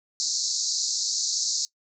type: band-pass noise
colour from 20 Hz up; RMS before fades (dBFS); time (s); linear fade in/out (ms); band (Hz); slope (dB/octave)
white; -27; 0.2-1.65; 0; 4100 to 7100; 96
effects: noise-tail reverb RT60 0.1 s tail -22 dB re dry